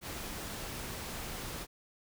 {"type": "noise", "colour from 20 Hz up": "pink", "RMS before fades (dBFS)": -41, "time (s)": [0.01, 1.67], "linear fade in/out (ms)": 50, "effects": []}